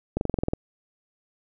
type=slowing click train; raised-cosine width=2 ms; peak=-11 dBFS; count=9; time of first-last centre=0.17-0.535 s; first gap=41 ms; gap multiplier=1.03; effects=none